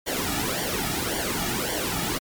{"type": "noise with flanger", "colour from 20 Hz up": "pink", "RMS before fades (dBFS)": -27, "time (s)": [0.06, 2.19], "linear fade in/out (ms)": 20, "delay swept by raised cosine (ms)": [0.77, 1.97], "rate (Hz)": 1.8, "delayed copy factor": -0.75, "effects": ["MP3 96 kbps"]}